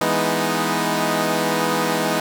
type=chord; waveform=10% pulse; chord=E major seventh; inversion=none; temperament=equal; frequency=164.81 / 207.7 / 246.9 / 311.1 Hz; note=E3 / G#3 / B3 / D#4; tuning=0 / 0 / 0 / 0 cents; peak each=-16 dBFS; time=0.01-2.2 s; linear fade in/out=2 ms; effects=none